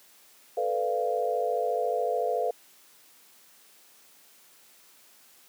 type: chord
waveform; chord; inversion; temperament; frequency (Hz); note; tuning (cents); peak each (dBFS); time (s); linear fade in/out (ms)
sine; B half-diminished seventh; third; equal with one note detuned; 440 / 493.9 / 587.3 / 692.4; A4 / B4 / D5 / F5; 0 / 0 / 0 / -15; -31 / -29 / -34 / -29; 0.57-2.51; 5
effects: white hiss -57 dBFS RMS until 5.48 s + high-pass 200 Hz 12 dB/octave